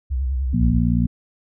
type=tone with vibrato; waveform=sine; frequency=65.41 Hz; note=C2; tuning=in tune; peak=-19 dBFS; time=0.1-0.8 s; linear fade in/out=20 ms; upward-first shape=triangle; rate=10 Hz; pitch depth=140 cents each way
type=harmonic tone; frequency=59 Hz; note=A#1; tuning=22 cents sharp; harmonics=1 / 2 / 3 / 4; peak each=-21 / -21 / -21 / -21 dBFS; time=0.53-1.07 s; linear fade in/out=10 ms
effects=none